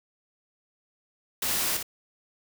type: noise with echo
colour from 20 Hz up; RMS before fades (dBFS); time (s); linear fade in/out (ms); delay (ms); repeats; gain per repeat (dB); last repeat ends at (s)
white; -28; 1.42-1.77; 5; 59; 1; -6; 1.829
effects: none